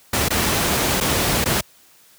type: noise with dropouts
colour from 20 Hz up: pink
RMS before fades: -19 dBFS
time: 0.13-1.61 s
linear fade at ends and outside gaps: 5 ms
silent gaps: 0.286-0.304 / 1.003-1.009 / 1.443-1.457 s
effects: white hiss -52 dBFS RMS until 2.18 s + high-pass 60 Hz 12 dB/octave